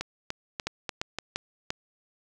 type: two click trains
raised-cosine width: 0.2 ms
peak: -12 / -14 dBFS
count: 4 / 5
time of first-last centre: 0.67-1.704 / 0.01-1.186 s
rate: 2.9 / 3.4 Hz
effects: 9-bit